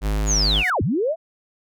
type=tone; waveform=square; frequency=51.91 Hz; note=G#1; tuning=in tune; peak=-20 dBFS; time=0.01-0.64 s; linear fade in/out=50 ms
type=linear two-way sweep; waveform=sine; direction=down then up; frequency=7020 to 74.4 to 687 Hz; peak=-18 dBFS; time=0.26-1.16 s; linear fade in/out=50 ms; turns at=0.82 s
type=tone with exponential growth; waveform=sawtooth; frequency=733 Hz; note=F#5; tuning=16 cents flat; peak=-22 dBFS; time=0.34-0.7 s; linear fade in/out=2 ms; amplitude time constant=77 ms
effects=none